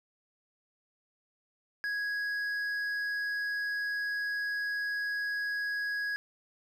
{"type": "tone with hard clipping", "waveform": "sine", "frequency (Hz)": 1661.2, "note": "G#6", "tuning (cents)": 0, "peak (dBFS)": -32, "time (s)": [1.84, 6.16], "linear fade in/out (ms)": 0, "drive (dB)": 5, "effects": []}